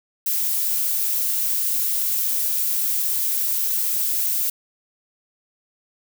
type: noise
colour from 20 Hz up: violet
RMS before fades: -22 dBFS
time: 0.26-4.5 s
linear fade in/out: 5 ms
effects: none